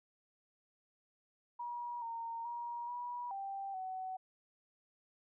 sine tone with pitch steps, 959 / 921 / 950 / 970 / 785 / 750 Hz, A#5 / A#5 / A#5 / B5 / G5 / F#5, +49 / -21 / +33 / -31 / +2 / +23 cents, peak -39 dBFS, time 1.59-4.17 s, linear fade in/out 10 ms, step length 430 ms, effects none

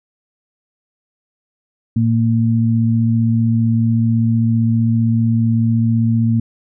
sine tone pair together, 113.9 / 228.9 Hz, A#2 / A#3, -40 / -31 cents, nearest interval octave, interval 1209 cents, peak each -14 / -15 dBFS, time 1.96-6.4 s, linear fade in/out 5 ms, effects none

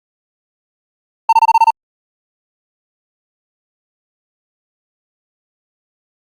triangle tone bursts, 904 Hz, A5, 47 cents sharp, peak -3 dBFS, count 7, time 1.29-1.706 s, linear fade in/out 5 ms, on 38 ms, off 25 ms, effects Opus 48 kbps

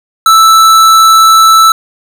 sine tone with hard clipping, 1318.5 Hz, E6, in tune, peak -3 dBFS, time 0.26-1.72 s, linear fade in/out 2 ms, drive 17 dB, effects none

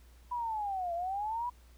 sine linear two-way sweep, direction down then up, 990 to 672 to 990 Hz, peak -32 dBFS, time 0.31-1.5 s, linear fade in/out 10 ms, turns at 0.94 s, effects added 60 Hz sine -55 dBFS peak until 1.77 s + pink hiss -65 dBFS RMS until 1.77 s

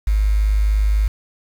sine tone with quantisation, 51.8 Hz, G#1, 4 cents flat, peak -13 dBFS, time 0.07-1.08 s, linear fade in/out 5 ms, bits 6, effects none

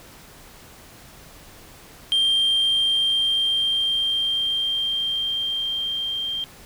sine tone with level ramp, 3177 Hz, G7, 23 cents sharp, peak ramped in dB -14 to -24 dBFS, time 2.12-6.44 s, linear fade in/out 0 ms, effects tanh soft clip ceiling -15 dBFS + pink hiss -46 dBFS RMS until 6.65 s

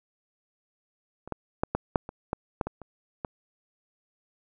clicks, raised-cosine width 1 ms, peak -27 / -16 / -10 / -11 / -7 / -23 / -13 / -12 / -18 / -28 / -17 dBFS, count 11, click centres 1.276 / 1.323 / 1.635 / 1.75 / 1.958 / 2.091 / 2.331 / 2.612 / 2.67 / 2.817 / 3.248 s, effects none

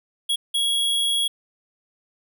square tone bursts at uneven times, 3322 Hz, G#7, in tune, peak -20 dBFS, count 2, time 0.29-0.36 / 0.54-1.28 s, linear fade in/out 10 ms, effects none

